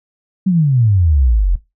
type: exponential sweep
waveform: sine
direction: down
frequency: 194.6 to 41.2 Hz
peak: -9 dBFS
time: 0.46-1.56 s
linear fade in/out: 10 ms
effects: noise-tail reverb RT60 0.2 s tail -17 dB re dry